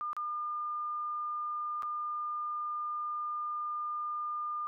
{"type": "tone with dropouts", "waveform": "sine", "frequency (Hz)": 1207, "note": "D6", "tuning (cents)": 47, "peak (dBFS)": -33, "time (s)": [0.01, 4.67], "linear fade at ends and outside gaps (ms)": 0, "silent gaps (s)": [[0.131, 0.166], [1.823, 1.831]], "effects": []}